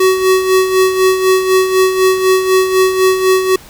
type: tone with tremolo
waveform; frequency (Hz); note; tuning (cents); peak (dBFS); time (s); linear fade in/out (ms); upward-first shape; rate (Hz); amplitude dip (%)
square; 375.6; F#4; +26; -7; 0-3.56; 5; sine; 4; 60
effects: pink hiss -38 dBFS RMS until 3.69 s